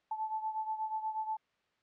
sine beating tone pair, 871 / 879.3 Hz, A5 / A5, -18 / -1 cents, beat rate 8.3 Hz, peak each -35 / -40 dBFS, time 0.11-1.37 s, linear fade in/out 5 ms, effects white hiss -75 dBFS RMS until 1.82 s + low-pass 3000 Hz 12 dB/octave

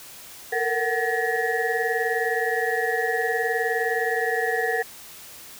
sine tone cluster, 450.1 / 469.5 / 747 / 1719 / 1890 Hz, A4 / A#4 / F#5 / A6 / A#6, +39 / +12 / +16 / -41 / +23 cents, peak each -28 dBFS, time 0.52-4.83 s, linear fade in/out 10 ms, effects white hiss -43 dBFS RMS until 5.59 s

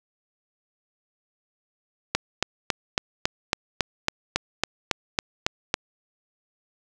click train, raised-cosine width 0.2 ms, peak -3 dBFS, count 14, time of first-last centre 2.15-5.741 s, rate 3.62 Hz, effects none

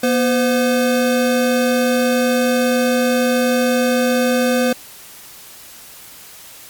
square tone pair together, 241.2 / 511 Hz, B3 / C5, -41 / -41 cents, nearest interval octave + minor second, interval 1300 cents, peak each -17 dBFS, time 0.03-4.73 s, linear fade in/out 5 ms, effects white hiss -39 dBFS RMS until 6.69 s + MP3 96 kbps

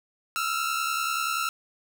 sawtooth tone pair together, 1306 / 1376.3 Hz, E6 / F6, -17 / -26 cents, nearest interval minor second, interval 91 cents, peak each -25 dBFS, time 0.36-1.49 s, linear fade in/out 0 ms, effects none

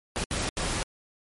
pink noise bursts at uneven times, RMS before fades -29 dBFS, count 3, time 0.16-0.24 / 0.31-0.49 / 0.57-0.83 s, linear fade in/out 0 ms, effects MP3 48 kbps

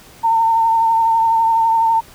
sine tone with vibrato, 906 Hz, A#5, 50 cents flat, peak -11 dBFS, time 0.23-2.01 s, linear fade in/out 20 ms, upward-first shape sine, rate 12 Hz, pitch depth 26 cents each way, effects pink hiss -43 dBFS RMS until 2.14 s

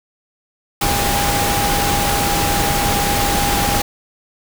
sine tone in noise, 810 Hz, G#5, 43 cents flat, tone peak -20 dBFS, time 0.81-3.82 s, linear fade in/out 5 ms, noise pink, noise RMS -18 dBFS, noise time 0.81-3.82 s, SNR -5 dB, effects none

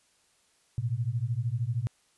sine beating tone pair, 111.7 / 124.7 Hz, A2 / B2, +27 / +17 cents, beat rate 13 Hz, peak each -30 dBFS, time 0.78-1.87 s, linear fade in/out 0 ms, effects white hiss -67 dBFS RMS until 2.17 s + resampled to 24000 Hz

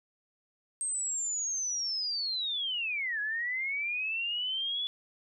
sine linear two-way sweep, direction down then up, 8450 to 1659 to 3445 Hz, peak -30 dBFS, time 0.81-4.87 s, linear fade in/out 0 ms, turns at 3.2 s, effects none

